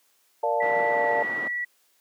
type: chord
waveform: sine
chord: Bb major seventh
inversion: none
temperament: equal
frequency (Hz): 466.2 / 587.3 / 698.5 / 880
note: Bb4 / D5 / F5 / A5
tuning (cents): 0 / 0 / 0 / 0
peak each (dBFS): -28 / -26 / -28 / -26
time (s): 0.43-1.23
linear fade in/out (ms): 5
type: tone with pitch glide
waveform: sine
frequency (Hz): 1965 to 1943.6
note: B6 to B6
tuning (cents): -9 to -28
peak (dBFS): -26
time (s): 0.6-1.65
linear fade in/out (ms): 10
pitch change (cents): -19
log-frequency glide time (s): 0.91-1.07
type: low-pass noise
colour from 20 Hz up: pink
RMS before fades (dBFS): -33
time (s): 0.62-1.48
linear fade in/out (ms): 5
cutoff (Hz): 1300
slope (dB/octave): 12
effects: white hiss -65 dBFS RMS until 2 s + high-pass 300 Hz 12 dB/octave